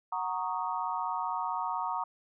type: chord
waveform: sine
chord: D# minor seventh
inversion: first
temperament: equal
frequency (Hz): 740 / 932.3 / 1108.7 / 1244.5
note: F#5 / A#5 / C#6 / D#6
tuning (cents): 0 / 0 / 0 / 0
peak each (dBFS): -37 / -33 / -37 / -38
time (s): 0.12-2.04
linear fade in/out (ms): 5
effects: none